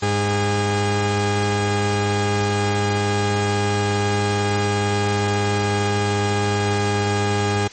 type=tone pair together; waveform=sawtooth; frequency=102.2 / 408.8 Hz; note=G#2 / G#4; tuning=-27 / -27 cents; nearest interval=2 octaves; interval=2400 cents; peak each=-16 dBFS; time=0.02-7.68 s; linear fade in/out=10 ms; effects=white hiss -41 dBFS RMS until 7.72 s + MP3 32 kbps